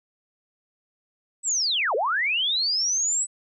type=linear two-way sweep; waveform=sine; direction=down then up; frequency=8030 to 395.6 to 8030 Hz; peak=-21 dBFS; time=1.43-3.27 s; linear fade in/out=50 ms; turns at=1.95 s; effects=none